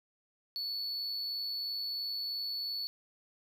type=tone with amplitude modulation; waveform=triangle; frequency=4435 Hz; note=C#8; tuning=in tune; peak=-32 dBFS; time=0.56-2.87 s; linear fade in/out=0 ms; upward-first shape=sine; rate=103 Hz; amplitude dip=25%; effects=none